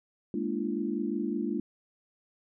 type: chord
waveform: sine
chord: Bb dominant seventh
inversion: third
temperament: equal with one note detuned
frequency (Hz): 207.7 / 233.1 / 293.7 / 342.4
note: Ab3 / Bb3 / D4 / F4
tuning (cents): 0 / 0 / 0 / -34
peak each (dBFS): -34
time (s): 0.34-1.6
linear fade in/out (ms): 2
effects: none